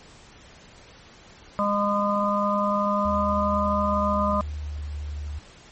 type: harmonic tone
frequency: 204.1 Hz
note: G#3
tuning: 30 cents flat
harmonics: 1 / 3 / 5 / 6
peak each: -26 / -26 / -26 / -26 dBFS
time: 1.59-4.41 s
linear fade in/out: 0 ms
type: tone with pitch glide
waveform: sine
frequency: 77.9 to 73.87 Hz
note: D#2 to D2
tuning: +3 to +11 cents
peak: -29 dBFS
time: 3.05-5.39 s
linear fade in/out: 5 ms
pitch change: -92 cents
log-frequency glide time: 3.51-4.81 s
effects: pink hiss -49 dBFS RMS until 5.71 s + MP3 32 kbps